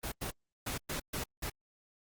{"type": "noise bursts at uneven times", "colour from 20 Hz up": "pink", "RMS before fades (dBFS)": -37, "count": 6, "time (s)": [[0.03, 0.12], [0.21, 0.31], [0.66, 0.78], [0.89, 1], [1.13, 1.24], [1.42, 1.5]], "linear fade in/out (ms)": 10, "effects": ["Opus 24 kbps"]}